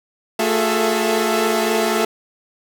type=tone cluster; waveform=sawtooth; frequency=223.4 / 358.3 / 419.3 / 443.5 / 666 Hz; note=A3 / F4 / G#4 / A4 / E5; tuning=+27 / +44 / +17 / +14 / +18 cents; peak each=-19 dBFS; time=0.39-2.05 s; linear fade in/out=5 ms; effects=none